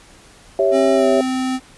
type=chord; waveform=sine; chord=C# diminished; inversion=second; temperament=equal; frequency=392 / 554.4 / 659.3 Hz; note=G4 / C#5 / E5; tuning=0 / 0 / 0 cents; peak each=-17 dBFS; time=0.59-1.21 s; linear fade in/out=2 ms
type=tone with pitch glide; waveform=square; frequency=267.4 to 258.9 Hz; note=C4 to C4; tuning=+38 to -18 cents; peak=-19 dBFS; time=0.71-1.6 s; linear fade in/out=50 ms; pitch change=-56 cents; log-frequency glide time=0.95-1.07 s
effects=pink hiss -46 dBFS RMS until 1.77 s + resampled to 24000 Hz